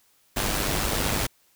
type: noise with amplitude modulation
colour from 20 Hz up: pink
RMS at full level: -23 dBFS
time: 0.36-1.27 s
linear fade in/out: 10 ms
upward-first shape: sine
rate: 99.9 Hz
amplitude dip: 60%
effects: white hiss -63 dBFS RMS until 1.55 s